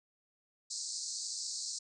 pink band-pass noise, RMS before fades -40 dBFS, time 0.7-1.79 s, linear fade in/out 10 ms, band 4200 to 8400 Hz, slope 96 dB/octave, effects none

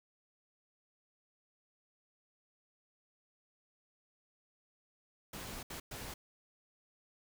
pink noise bursts at uneven times, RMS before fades -45 dBFS, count 3, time 5.33-5.63 / 5.7-5.8 / 5.91-6.14 s, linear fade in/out 5 ms, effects none

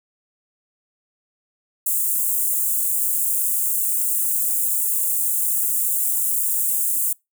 white high-pass noise, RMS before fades -21 dBFS, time 1.86-7.13 s, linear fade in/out 5 ms, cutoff 7600 Hz, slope 48 dB/octave, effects noise-tail reverb RT60 0.2 s tail -25 dB re dry

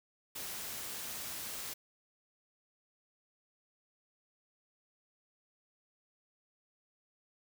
white noise, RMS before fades -42 dBFS, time 0.35-1.74 s, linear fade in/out 10 ms, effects none

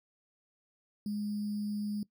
sine tone with sample-and-hold, 207.7 Hz, G#3, in tune, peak -32 dBFS, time 1.06-2.03 s, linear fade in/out 2 ms, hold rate 4900 Hz, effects noise-tail reverb RT60 0.1 s tail -19 dB re dry

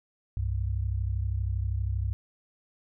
sine tone pair together, 65.41 / 98 Hz, C2 / G2, 0 / 0 cents, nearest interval perfect fifth, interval 700 cents, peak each -29 / -29 dBFS, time 0.37-2.13 s, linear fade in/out 0 ms, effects none

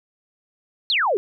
sine exponential sweep, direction down, 4363 to 361.3 Hz, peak -17 dBFS, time 0.9-1.17 s, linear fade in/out 0 ms, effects none

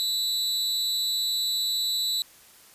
40% pulse tone with amplitude modulation, 3951 Hz, B7, in tune, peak -20 dBFS, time 0-2.22 s, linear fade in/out 0 ms, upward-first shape sine, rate 285 Hz, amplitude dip 65%, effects white hiss -53 dBFS RMS until 2.74 s + resampled to 32000 Hz

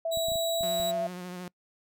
sine tone with pitch glide, 659.3 to 672.8 Hz, E5 to E5, 0 to +35 cents, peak -27 dBFS, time 0.05-1.07 s, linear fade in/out 5 ms, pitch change +35 cents, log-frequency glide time 0.27-0.88 s
sawtooth tone, 3884 Hz, B7, 30 cents flat, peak -28 dBFS, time 0.11-0.92 s, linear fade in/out 20 ms
clicks, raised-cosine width 5 ms, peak -31 dBFS, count 6, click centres 0.173 / 0.285 / 0.319 / 0.357 / 0.609 / 0.8 s
sawtooth tone with vibrato, 180 Hz, F#3, 47 cents flat, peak -33 dBFS, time 0.63-1.48 s, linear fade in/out 2 ms, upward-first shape sine, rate 13 Hz, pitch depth 28 cents each way
effects noise-tail reverb RT60 0.1 s tail -25 dB re dry

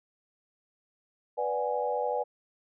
sine chord, G# half-diminished seventh, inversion first, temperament equal, 493.9 / 587.3 / 740 / 830.6 Hz, B4 / D5 / F#5 / G#5, 0 / 0 / 0 / 0 cents, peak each -31 / -33 / -36 / -32 dBFS, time 1.37-2.24 s, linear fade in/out 20 ms, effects none

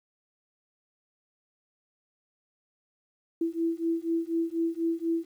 sine beating tone pair, 329.6 / 333.7 Hz, E4 / E4, 0 / +21 cents, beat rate 4.1 Hz, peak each -29 dBFS, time 3.41-5.25 s, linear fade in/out 5 ms, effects 10-bit

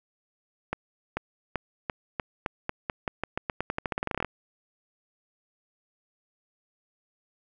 accelerating click train, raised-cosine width 0.5 ms, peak -13 dBFS, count 26, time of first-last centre 0.73-4.247 s, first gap 440 ms, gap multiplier 0.88, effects none

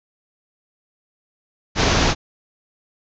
pink low-pass noise, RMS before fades -17 dBFS, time 1.75-2.15 s, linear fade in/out 50 ms, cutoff 6700 Hz, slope 96 dB/octave, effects none

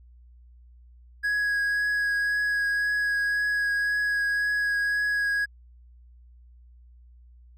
triangle tone with vibrato, 1661.2 Hz, G#6, in tune, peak -21 dBFS, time 1.23-5.46 s, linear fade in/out 20 ms, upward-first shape triangle, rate 1.9 Hz, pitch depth 13 cents each way, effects added 60 Hz sine -49 dBFS peak until 7.57 s

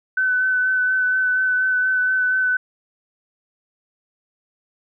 sine tone with vibrato, 1511 Hz, F#6, 36 cents sharp, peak -16 dBFS, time 0.17-2.57 s, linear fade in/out 5 ms, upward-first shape sine, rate 4.2 Hz, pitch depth 16 cents each way, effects none

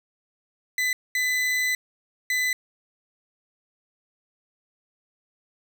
40% pulse tone bursts at uneven times, 2006 Hz, B6, 26 cents sharp, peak -21 dBFS, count 3, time 0.78-0.93 / 1.15-1.75 / 2.3-2.53 s, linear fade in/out 2 ms, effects none

